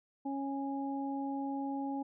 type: harmonic tone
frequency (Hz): 275.5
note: C#4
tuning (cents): -11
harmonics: 1 / 2 / 3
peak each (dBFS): -35 / -47 / -40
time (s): 0.25-2.03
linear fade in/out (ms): 10
effects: none